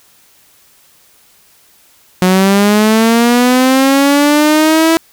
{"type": "linear sweep", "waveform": "sawtooth", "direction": "up", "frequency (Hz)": [181.4, 329.6], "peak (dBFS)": -3, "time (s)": [2.22, 4.97], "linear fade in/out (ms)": 0, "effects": ["white hiss -48 dBFS RMS until 5.12 s"]}